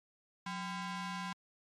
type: ring-modulated tone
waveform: sawtooth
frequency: 599 Hz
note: D5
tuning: 34 cents sharp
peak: -31 dBFS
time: 0.46-1.33 s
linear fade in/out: 5 ms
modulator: 417 Hz
effects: low-pass 6000 Hz 12 dB/octave + MP3 64 kbps